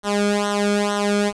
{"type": "tone with flanger", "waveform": "sawtooth", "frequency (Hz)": 204.8, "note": "G#3", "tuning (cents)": -24, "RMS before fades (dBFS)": -20, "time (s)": [0.03, 1.33], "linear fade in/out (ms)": 50, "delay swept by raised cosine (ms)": [0.41, 1.07], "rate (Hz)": 2.2, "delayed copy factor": -0.95, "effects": ["resampled to 22050 Hz", "7-bit"]}